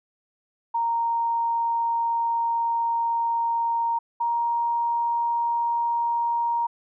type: tone pair in turn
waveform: sine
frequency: 929 / 938.2 Hz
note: A#5 / A#5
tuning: -6 / +11 cents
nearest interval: unison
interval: 17 cents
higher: second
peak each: -21 dBFS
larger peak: neither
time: 0.74-3.99 / 4.2-6.67 s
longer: first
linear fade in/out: 10 ms
effects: none